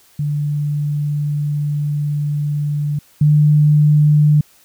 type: tone pair in turn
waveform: sine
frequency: 147 / 149.57 Hz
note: D3 / D3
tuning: +2 / +32 cents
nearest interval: unison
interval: 30 cents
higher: second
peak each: -16 / -8 dBFS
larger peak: second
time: 0.19-2.99 / 3.21-4.41 s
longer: first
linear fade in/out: 5 ms
effects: white hiss -51 dBFS RMS until 4.64 s